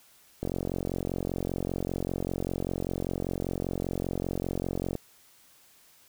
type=click train; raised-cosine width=2 ms; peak=-17 dBFS; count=205; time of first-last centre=0.43-4.953 s; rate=45.1 Hz; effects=white hiss -59 dBFS RMS until 6.08 s